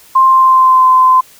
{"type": "tone with pitch glide", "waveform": "sine", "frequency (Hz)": [1053, 1030.1], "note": ["C6", "C6"], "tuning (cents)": [11, -27], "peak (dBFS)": -4, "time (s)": [0.15, 1.21], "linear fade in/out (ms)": 10, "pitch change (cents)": -38, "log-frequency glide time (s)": [0.28, 0.87], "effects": ["white hiss -42 dBFS RMS until 1.39 s"]}